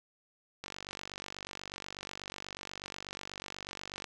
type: click train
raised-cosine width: 0.2 ms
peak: -23 dBFS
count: 165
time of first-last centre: 0.64-4.042 s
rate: 48.2 Hz
effects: none